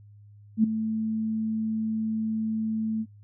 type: tone with ADSR envelope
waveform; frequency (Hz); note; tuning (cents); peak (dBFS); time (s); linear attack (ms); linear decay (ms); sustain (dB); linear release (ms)
sine; 220; A3; 0; -14; 0.57-3.06; 69; 6; -11; 51
effects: noise-tail reverb RT60 0.1 s tail -22 dB re dry + added 103 Hz sine -48 dBFS peak until 3.23 s